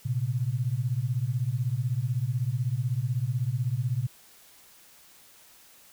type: beating tone pair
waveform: sine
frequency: 115.7 / 131.7 Hz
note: A#2 / C3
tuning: -13 / +12 cents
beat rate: 16 Hz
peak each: -28 dBFS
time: 0.05-4.07 s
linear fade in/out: 10 ms
effects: white hiss -55 dBFS RMS until 5.92 s